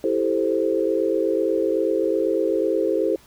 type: chord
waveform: sine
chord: A minor seventh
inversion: second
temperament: equal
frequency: 329.6 / 392 / 440 / 523.3 Hz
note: E4 / G4 / A4 / C5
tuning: 0 / 0 / 0 / 0 cents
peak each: -24 dBFS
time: 0.04-3.16 s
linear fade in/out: 2 ms
effects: pink hiss -52 dBFS RMS until 3.26 s